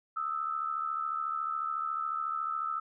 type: tone pair together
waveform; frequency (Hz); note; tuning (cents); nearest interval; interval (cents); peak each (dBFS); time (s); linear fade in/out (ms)
sine; 1244.5 / 1318.5; D#6 / E6; 0 / 0; minor second; 100; -36 / -32; 0.16-2.8; 10
effects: none